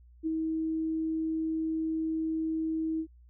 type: tone with ADSR envelope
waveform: sine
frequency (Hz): 320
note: D#4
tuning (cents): +49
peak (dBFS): -26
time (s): 0.23-3.07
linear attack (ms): 36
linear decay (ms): 17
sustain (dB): -2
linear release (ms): 74
effects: added 60 Hz sine -53 dBFS peak until 3.29 s